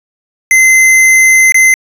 square tone with dropouts, 2063 Hz, C7, 25 cents flat, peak -4 dBFS, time 0.51-1.74 s, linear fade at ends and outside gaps 1 ms, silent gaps 1.521-1.544 s, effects resampled to 32000 Hz

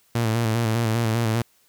sawtooth tone with vibrato, 113.9 Hz, A#2, 40 cents flat, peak -16 dBFS, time 0.15-1.42 s, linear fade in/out 5 ms, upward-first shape square, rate 5 Hz, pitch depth 49 cents each way, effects white hiss -61 dBFS RMS until 1.68 s

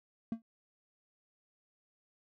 triangle tone with exponential decay, 227 Hz, A#3, 46 cents flat, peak -27 dBFS, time 0.32-0.42 s, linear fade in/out 2 ms, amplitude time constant 20 ms, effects none

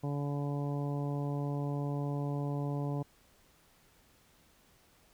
harmonic tone, 143.2 Hz, D3, 43 cents flat, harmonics 1 / 2 / 3 / 4 / 5 / 6 / 7, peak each -33 / -39 / -43 / -45 / -47 / -49 / -50 dBFS, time 0.03-3.03 s, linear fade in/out 10 ms, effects pink hiss -65 dBFS RMS until 5.13 s

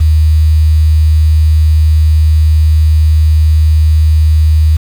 sine tone with quantisation, 77.78 Hz, D#2, in tune, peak -4 dBFS, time 0-4.77 s, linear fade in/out 10 ms, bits 5, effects none

